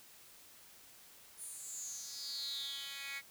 10% pulse tone with high-pass filter sweep, 277.2 Hz, C#4, in tune, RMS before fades -44 dBFS, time 1.37-3.22 s, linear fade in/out 50 ms, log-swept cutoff 9900 to 2200 Hz, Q 7.7, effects white hiss -59 dBFS RMS until 3.3 s

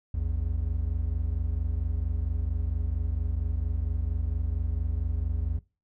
triangle tone pair together, 58.62 / 83 Hz, A#1 / E2, +10 / +12 cents, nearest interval tritone, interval 602 cents, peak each -27 dBFS, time 0.14-5.59 s, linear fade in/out 5 ms, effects noise-tail reverb RT60 0.3 s tail -22 dB re dry

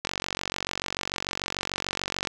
click train, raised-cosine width 0.2 ms, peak -10 dBFS, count 105, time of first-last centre 0.05-2.272 s, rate 46.8 Hz, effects none

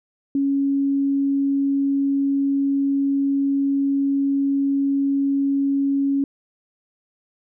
sine tone, 277.2 Hz, C#4, in tune, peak -17 dBFS, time 0.35-6.24 s, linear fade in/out 2 ms, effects none

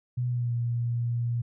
sine tone with pitch glide, 123.47 to 118.85 Hz, B2 to A#2, 0 to +34 cents, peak -25 dBFS, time 0.17-1.42 s, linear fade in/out 10 ms, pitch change -66 cents, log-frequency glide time 0.28-0.53 s, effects none

